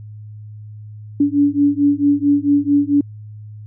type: beating tone pair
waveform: sine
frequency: 284.6 / 289.1 Hz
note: C#4 / D4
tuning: +46 / -27 cents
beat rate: 4.5 Hz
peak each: -15 dBFS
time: 1.2-3.01 s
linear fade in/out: 5 ms
effects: added 106 Hz sine -32 dBFS peak until 3.66 s